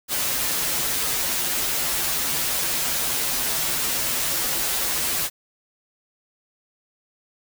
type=noise with comb filter; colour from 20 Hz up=white; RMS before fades=-24 dBFS; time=0.08-5.3 s; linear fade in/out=50 ms; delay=10 ms; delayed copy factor=-0.75; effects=none